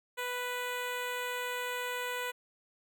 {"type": "tone with notch filter", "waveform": "10% pulse", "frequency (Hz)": 494, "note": "B4", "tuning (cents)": 0, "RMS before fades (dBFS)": -36, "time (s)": [0.17, 2.32], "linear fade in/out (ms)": 20, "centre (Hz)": 5700, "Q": 1.6, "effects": []}